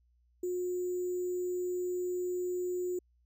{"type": "tone with sample-and-hold", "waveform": "sine", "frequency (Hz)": 360, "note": "F#4", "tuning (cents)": -47, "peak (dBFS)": -31, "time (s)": [0.43, 2.99], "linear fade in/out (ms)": 5, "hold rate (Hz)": 7350, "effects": ["added 60 Hz sine -66 dBFS peak until 3.25 s"]}